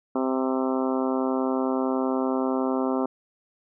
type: harmonic tone with a mistuned harmonic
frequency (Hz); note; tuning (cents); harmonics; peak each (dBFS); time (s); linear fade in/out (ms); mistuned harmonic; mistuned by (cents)
130.81; C3; 0; 2 / 3 / 4 / 5 / 6 / 7 / 8 / 9 / 10; -25 / -29 / -31 / -33 / -35 / -36 / -37 / -38 / -39; 0.15-3.06; 5; 10; +20
effects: none